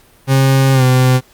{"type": "tone with pitch glide", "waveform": "40% pulse", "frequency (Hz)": [134.4, 128.18], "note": ["C3", "C3"], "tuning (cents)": [47, -35], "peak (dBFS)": -7, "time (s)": [0.27, 1.21], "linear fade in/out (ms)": 50, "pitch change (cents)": -82, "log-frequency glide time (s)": [0.73, 0.83], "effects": ["pink hiss -48 dBFS RMS until 1.33 s", "Opus 48 kbps"]}